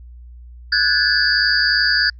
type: tone cluster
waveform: sine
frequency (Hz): 1470 / 1621 / 1724 / 4595 / 4905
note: F#6 / G#6 / A6 / D8 / D#8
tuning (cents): -12 / -42 / -36 / -39 / -26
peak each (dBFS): -20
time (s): 0.72-2.1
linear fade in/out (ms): 5
effects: added 60 Hz sine -36 dBFS peak until 2.19 s + Opus 48 kbps